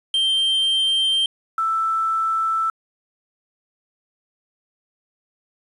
triangle / sine tone pair in turn, 3148 / 1323.6 Hz, G7 / E6, +7 / +7 cents, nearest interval octave + minor third, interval 1500 cents, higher first, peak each -15 / -18 dBFS, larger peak first, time 0.14-1.26 / 1.58-2.7 s, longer neither, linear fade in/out 2 ms, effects resampled to 24000 Hz + 8-bit

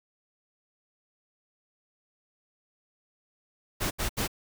pink noise bursts, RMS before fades -29 dBFS, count 3, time 3.8-4.278 s, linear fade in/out 20 ms, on 110 ms, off 74 ms, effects none

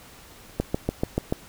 click train, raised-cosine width 2 ms, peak -9 dBFS, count 6, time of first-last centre 0.6-1.325 s, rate 6.9 Hz, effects pink hiss -48 dBFS RMS until 1.48 s

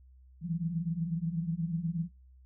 sine tone cluster, 158.9 / 167.1 / 186.5 Hz, D#3 / E3 / F#3, +37 / +24 / +14 cents, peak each -37 / -32 / -39 dBFS, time 0.41-2.09 s, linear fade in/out 50 ms, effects noise-tail reverb RT60 0.3 s tail -24 dB re dry + added 64 Hz sine -54 dBFS peak until 2.45 s

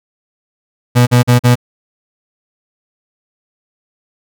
35% pulse tone bursts, 122.4 Hz, B2, 15 cents flat, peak -4 dBFS, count 4, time 0.95-1.556 s, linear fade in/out 20 ms, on 120 ms, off 42 ms, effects none

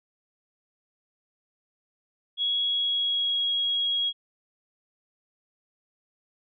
sine tone with pitch glide, 3334 to 3303 Hz, G#7 to G#7, +6 to -10 cents, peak -23 dBFS, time 2.37-4.13 s, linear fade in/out 50 ms, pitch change -16 cents, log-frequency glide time 2.61-3.49 s, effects none

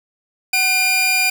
sawtooth tone pair together, 750.4 / 2406 Hz, F#5 / D7, +24 / +41 cents, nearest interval octave + minor sixth, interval 2017 cents, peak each -21 / -11 dBFS, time 0.53-1.3 s, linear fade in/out 5 ms, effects 7-bit

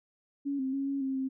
sine tone with pitch steps, 280.9 / 263.8 / 274.4 / 276.7 / 267 / 264.7 Hz, C#4 / C4 / C#4 / C#4 / C4 / C4, +23 / +14 / -17 / -3 / +35 / +20 cents, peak -29 dBFS, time 0.45-1.29 s, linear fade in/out 20 ms, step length 140 ms, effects none

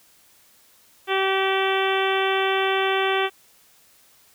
harmonic tone, 385.1 Hz, G4, 31 cents flat, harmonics 1 / 2 / 3 / 4 / 5 / 6 / 7 / 8 / 9, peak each -23 / -26 / -28 / -29 / -30 / -31 / -31 / -32 / -33 dBFS, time 1.07-3.3 s, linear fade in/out 50 ms, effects white hiss -56 dBFS RMS until 4.34 s

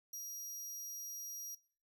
sawtooth tone, 5730 Hz, F8, 44 cents sharp, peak -40 dBFS, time 0.13-1.55 s, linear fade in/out 5 ms, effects noise-tail reverb RT60 0.4 s tail -20 dB re dry

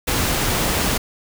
pink noise, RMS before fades -20 dBFS, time 0.07-0.98 s, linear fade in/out 10 ms, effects none

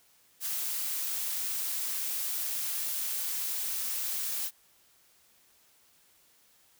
blue noise, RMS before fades -33 dBFS, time 0.4-4.51 s, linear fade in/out 50 ms, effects white hiss -64 dBFS RMS until 6.79 s

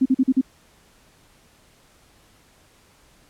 sine tone bursts, 261.6 Hz, C4, in tune, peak -13 dBFS, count 5, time 0.01-0.413 s, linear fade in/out 10 ms, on 47 ms, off 42 ms, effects pink hiss -56 dBFS RMS until 3.29 s + low-pass 12000 Hz 12 dB/octave

